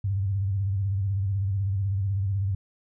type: tone with vibrato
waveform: sine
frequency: 98 Hz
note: G2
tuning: in tune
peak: -23 dBFS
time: 0.04-2.55 s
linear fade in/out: 5 ms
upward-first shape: square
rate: 16 Hz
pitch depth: 67 cents each way
effects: none